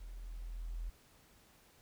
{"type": "tone with level ramp", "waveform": "sine", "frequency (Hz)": 41.65, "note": "E1", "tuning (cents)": 19, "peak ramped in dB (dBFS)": [-45, -37], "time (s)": [0, 0.9], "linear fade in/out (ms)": 10, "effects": ["pink hiss -65 dBFS RMS until 1.81 s"]}